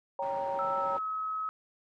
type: chord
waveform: sine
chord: G diminished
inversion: second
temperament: equal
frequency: 554.4 / 784 / 932.3 Hz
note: Db5 / G5 / Bb5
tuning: 0 / 0 / 0 cents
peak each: -34 / -36 / -34 dBFS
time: 0.19-0.97 s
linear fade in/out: 2 ms
type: band-pass noise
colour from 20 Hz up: white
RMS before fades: -47 dBFS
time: 0.22-0.99 s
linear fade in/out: 5 ms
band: 120 to 960 Hz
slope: 12 dB/octave
type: tone with pitch glide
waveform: sine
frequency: 1318.5 to 1281 Hz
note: E6 to E6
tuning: 0 to -50 cents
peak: -31 dBFS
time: 0.59-1.49 s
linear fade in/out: 0 ms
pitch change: -50 cents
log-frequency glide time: 0.76-1.04 s
effects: none